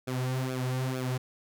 sawtooth tone with flanger, 128.8 Hz, C3, 27 cents flat, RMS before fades -31 dBFS, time 0.07-1.18 s, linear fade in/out 10 ms, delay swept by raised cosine 1 to 4.8 ms, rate 2.2 Hz, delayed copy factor -0.8, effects none

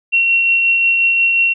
sine tone with tremolo, 2731 Hz, F7, 39 cents flat, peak -9 dBFS, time 0.12-1.54 s, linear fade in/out 20 ms, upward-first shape triangle, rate 5.6 Hz, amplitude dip 30%, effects none

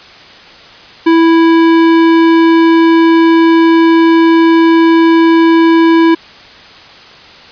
sine tone with tanh clipping, 329.6 Hz, E4, in tune, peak -6 dBFS, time 1.06-6.15 s, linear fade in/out 10 ms, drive 18 dB, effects white hiss -35 dBFS RMS until 7.51 s + resampled to 11025 Hz

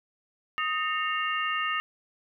sine tone cluster, 1251 / 1820 / 2172 / 2788 Hz, D#6 / A#6 / C#7 / F7, +9 / -42 / -36 / -4 cents, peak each -29 / -32 / -37 / -32 dBFS, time 0.58-1.8 s, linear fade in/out 0 ms, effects none

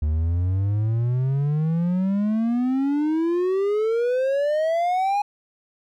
triangle exponential sweep, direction up, 74.2 to 831 Hz, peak -17 dBFS, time 0.02-5.22 s, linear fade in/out 5 ms, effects none

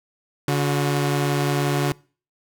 sawtooth tone pair together, 142.82 / 362.7 Hz, D3 / F#4, -48 / -34 cents, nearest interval octave + major third, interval 1614 cents, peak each -16 / -22 dBFS, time 0.48-1.92 s, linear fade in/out 2 ms, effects noise-tail reverb RT60 0.4 s tail -24 dB re dry

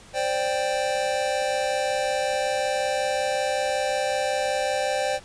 square chord, C suspended second, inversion none, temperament just, 523.3 / 588.7 / 784.9 Hz, C5 / D5 / G5, 0 / +4 / +2 cents, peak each -28 dBFS, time 0.13-5.2 s, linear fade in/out 50 ms, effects pink hiss -48 dBFS RMS until 5.24 s + resampled to 22050 Hz

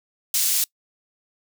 pink high-pass noise, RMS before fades -21 dBFS, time 0.34-0.64 s, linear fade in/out 2 ms, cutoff 5600 Hz, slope 12 dB/octave, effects noise-tail reverb RT60 0.1 s tail -24 dB re dry

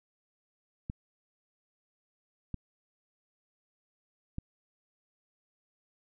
clicks, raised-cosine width 5 ms, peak -23 dBFS, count 3, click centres 0.899 / 2.543 / 4.384 s, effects none

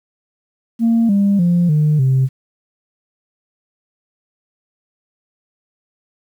sine tone with pitch steps, 229.8 / 200.1 / 174.16 / 151.61 / 131.99 Hz, A#3 / G3 / F3 / D#3 / C3, -25 / +36 / -5 / -45 / +16 cents, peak -9 dBFS, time 0.79-2.29 s, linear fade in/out 50 ms, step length 300 ms, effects tanh soft clip ceiling -8 dBFS + 8-bit

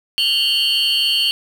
triangle tone cluster, 2800 / 3009 / 3153 / 4420 Hz, F7 / F#7 / G7 / C#8, +4 / +28 / +9 / -6 cents, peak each -18 dBFS, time 0.18-1.31 s, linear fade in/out 0 ms, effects tanh soft clip ceiling -7 dBFS + 7-bit

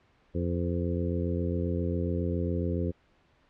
harmonic tone with a mistuned harmonic, 87.31 Hz, F2, in tune, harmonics 1 / 2 / 3 / 4 / 5 / 6, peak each -30 / -33 / -35 / -36 / -37 / -38 dBFS, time 0.34-2.92 s, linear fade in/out 20 ms, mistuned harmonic 6, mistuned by -26 cents, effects pink hiss -65 dBFS RMS until 3.49 s + low-pass 3000 Hz 12 dB/octave

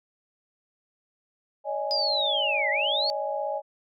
sine chord, C# suspended second, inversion none, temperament equal with one note detuned, 566 / 622.3 / 830.6 Hz, C#5 / D#5 / G#5, +36 / 0 / 0 cents, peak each -31 dBFS, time 1.64-3.62 s, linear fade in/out 50 ms
sine linear two-way sweep, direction down then up, 4978 to 1900 to 4526 Hz, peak -24 dBFS, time 1.91-3.1 s, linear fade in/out 0 ms, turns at 2.7 s
effects none

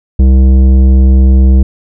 sine tone with tanh clipping, 65.41 Hz, C2, in tune, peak -4 dBFS, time 0.19-1.63 s, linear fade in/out 5 ms, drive 12 dB, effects none

